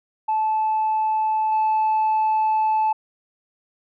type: tone with level steps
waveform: sine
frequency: 870 Hz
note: A5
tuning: 20 cents flat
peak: -17 / -15 dBFS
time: 0.28-2.93 s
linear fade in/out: 10 ms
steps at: 1.52 s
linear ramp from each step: 2 ms
effects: tanh soft clip ceiling -15 dBFS